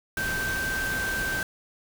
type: tone in noise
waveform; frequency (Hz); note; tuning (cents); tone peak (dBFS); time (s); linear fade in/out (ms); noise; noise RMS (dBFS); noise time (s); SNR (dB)
sine; 1560; G6; -9; -27; 0.17-1.43; 2; pink; -33; 0.17-1.43; +3
effects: none